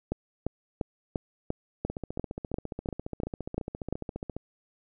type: two click trains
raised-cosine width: 2 ms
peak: -15 / -21 dBFS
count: 12 / 37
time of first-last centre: 0.12-3.926 / 1.9-4.366 s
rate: 2.89 / 14.6 Hz
effects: none